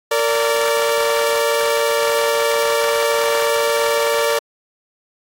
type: tone pair together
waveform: sawtooth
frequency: 460.3 / 580 Hz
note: A#4 / D5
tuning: -22 / -22 cents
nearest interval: major third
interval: 400 cents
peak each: -14 dBFS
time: 0.11-4.39 s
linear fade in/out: 5 ms
effects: AAC 64 kbps